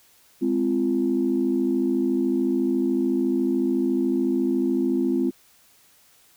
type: chord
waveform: sine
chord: F minor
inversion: first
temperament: equal with one note detuned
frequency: 207.7 / 261.6 / 341.6 Hz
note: Ab3 / C4 / F4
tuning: 0 / 0 / -38 cents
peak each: -27 / -22 / -23 dBFS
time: 0.41-5.31 s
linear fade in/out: 20 ms
effects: tanh soft clip ceiling -11 dBFS + white hiss -57 dBFS RMS until 6.36 s